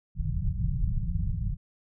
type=low-pass noise; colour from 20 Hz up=pink; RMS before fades=-28 dBFS; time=0.15-1.57 s; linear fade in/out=50 ms; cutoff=180 Hz; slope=96 dB/octave; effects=none